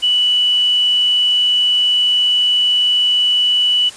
sine tone, 2960 Hz, F#7, in tune, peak -11 dBFS, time 0.02-3.9 s, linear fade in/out 20 ms, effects white hiss -36 dBFS RMS until 3.96 s + resampled to 22050 Hz

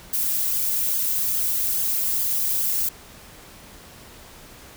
violet noise with flanger, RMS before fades -23 dBFS, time 0.13-2.89 s, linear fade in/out 5 ms, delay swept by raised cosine 0.61 to 2.51 ms, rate 2.4 Hz, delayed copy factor +0.5, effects pink hiss -45 dBFS RMS until 4.76 s

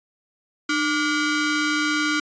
sawtooth ring-modulated tone, 866 Hz, A5, 28 cents flat, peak -13 dBFS, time 0.69-2.2 s, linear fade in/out 5 ms, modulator 563 Hz, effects resampled to 16000 Hz

